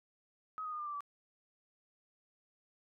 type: tone with pitch steps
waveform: sine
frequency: 1269 / 1245 / 1221.5 / 1198.5 / 1175.8 / 1153.6 Hz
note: D#6 / D#6 / D#6 / D6 / D6 / D6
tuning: +34 / +1 / -32 / +35 / +2 / -31 cents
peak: -38 dBFS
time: 0.58-1.006 s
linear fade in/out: 0 ms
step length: 71 ms
effects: none